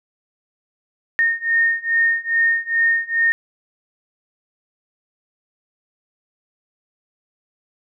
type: beating tone pair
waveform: sine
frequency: 1836 / 1838.4 Hz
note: A#6 / A#6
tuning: -27 / -25 cents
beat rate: 2.4 Hz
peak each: -19 / -18 dBFS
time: 1.19-3.32 s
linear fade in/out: 0 ms
effects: none